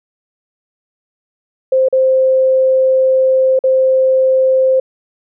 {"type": "tone with dropouts", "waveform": "sine", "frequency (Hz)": 523.3, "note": "C5", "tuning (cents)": 0, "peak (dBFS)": -8, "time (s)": [1.72, 4.8], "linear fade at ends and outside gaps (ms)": 5, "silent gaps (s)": [[1.886, 1.926], [3.591, 3.638]], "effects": []}